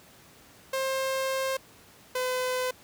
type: tone pair in turn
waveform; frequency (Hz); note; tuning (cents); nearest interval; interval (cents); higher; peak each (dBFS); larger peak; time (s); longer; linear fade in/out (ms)
sawtooth; 531 / 507.3; C5 / B4; +25 / +46; minor second; 79; first; -23; neither; 0.73-1.57 / 2.15-2.71; first; 5
effects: pink hiss -54 dBFS RMS until 2.83 s + high-pass 80 Hz 12 dB/octave